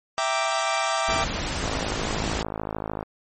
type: chord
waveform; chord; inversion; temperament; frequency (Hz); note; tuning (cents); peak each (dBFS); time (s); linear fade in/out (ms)
sawtooth; E half-diminished seventh; none; equal; 659.3 / 784 / 932.3 / 1174.7; E5 / G5 / Bb5 / D6; 0 / 0 / 0 / 0; -23 / -24 / -28 / -23; 0.18-1.24; 0
type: noise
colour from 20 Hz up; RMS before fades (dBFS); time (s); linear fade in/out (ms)
pink; -28; 1.08-2.43; 10
type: click train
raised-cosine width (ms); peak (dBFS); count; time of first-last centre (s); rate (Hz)
1; -15; 75; 1.64-3.028; 53.3
effects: MP3 32 kbps